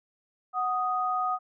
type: tone pair together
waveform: sine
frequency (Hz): 740 / 1244.5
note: F#5 / D#6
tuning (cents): 0 / 0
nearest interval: major sixth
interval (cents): 900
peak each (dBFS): -29 / -27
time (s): 0.53-1.39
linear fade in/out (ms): 50
effects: none